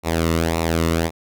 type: tone with flanger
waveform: sawtooth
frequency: 82.41 Hz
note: E2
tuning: in tune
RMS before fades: -20 dBFS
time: 0.03-1.11 s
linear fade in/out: 50 ms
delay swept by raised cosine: 0.62 to 1.27 ms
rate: 1.8 Hz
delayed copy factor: -0.7
effects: none